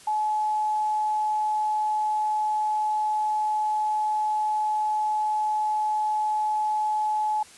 sine tone, 854 Hz, G#5, 48 cents sharp, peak -22 dBFS, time 0.07-7.43 s, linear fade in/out 5 ms, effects white hiss -49 dBFS RMS until 7.57 s + resampled to 24000 Hz

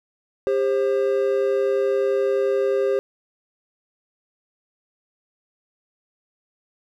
triangle tone pair together, 400 / 531.5 Hz, G4 / C5, +35 / +27 cents, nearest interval perfect fourth, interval 492 cents, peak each -18 / -20 dBFS, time 0.47-2.99 s, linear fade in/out 0 ms, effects none

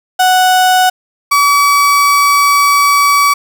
35% pulse tone pair in turn, 740 / 1141.6 Hz, F#5 / D6, 0 / -49 cents, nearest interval minor sixth, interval 751 cents, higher second, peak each -5 dBFS, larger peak neither, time 0.19-0.9 / 1.31-3.34 s, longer second, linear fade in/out 10 ms, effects 7-bit

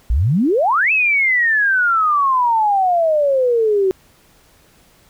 sine exponential two-way sweep, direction up then down, 52.2 to 2637 to 371.1 Hz, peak -12 dBFS, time 0.1-3.91 s, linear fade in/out 0 ms, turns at 0.92 s, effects pink hiss -52 dBFS RMS until 5.09 s

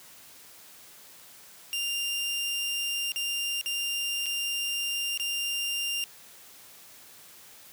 sawtooth tone with dropouts, 2794 Hz, F7, in tune, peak -25 dBFS, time 1.73-6.04 s, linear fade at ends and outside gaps 0 ms, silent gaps 3.119-3.16 / 3.612-3.66 / 4.259-4.264 / 5.175-5.198 s, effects white hiss -51 dBFS RMS until 7.72 s + high-pass 80 Hz 12 dB/octave

